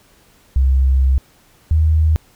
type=tone pair in turn; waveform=sine; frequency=66.1 / 78.61 Hz; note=C2 / D#2; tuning=+18 / +18 cents; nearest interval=minor third; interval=300 cents; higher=second; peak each=-10 dBFS; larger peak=neither; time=0.56-1.18 / 1.71-2.16 s; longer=first; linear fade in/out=0 ms; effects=pink hiss -52 dBFS RMS until 2.35 s